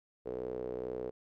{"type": "tone with band-pass filter", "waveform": "sawtooth", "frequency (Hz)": 62.3, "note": "B1", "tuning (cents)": 16, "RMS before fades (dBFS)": -39, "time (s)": [0.25, 1.11], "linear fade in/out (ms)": 20, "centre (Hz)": 450, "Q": 6.4, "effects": []}